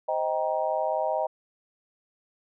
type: chord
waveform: sine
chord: C minor seventh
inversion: none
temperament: just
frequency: 523.3 / 627.9 / 784.9 / 941.9 Hz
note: C5 / Eb5 / G5 / Bb5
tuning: 0 / +16 / +2 / +18 cents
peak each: -32 / -27 / -30 / -32 dBFS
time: 0.08-1.27 s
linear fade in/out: 10 ms
effects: none